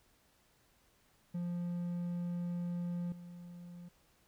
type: tone with level steps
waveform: triangle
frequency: 174.61 Hz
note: F3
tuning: in tune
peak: -33 / -45 dBFS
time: 1.34-3.89 s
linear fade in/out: 10 ms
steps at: 3.12 s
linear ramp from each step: 2 ms
effects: pink hiss -70 dBFS RMS until 4.27 s